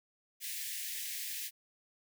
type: high-pass noise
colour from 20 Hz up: white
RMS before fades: -40 dBFS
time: 0.4-1.51 s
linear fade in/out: 50 ms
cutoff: 1700 Hz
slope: 96 dB/octave
effects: none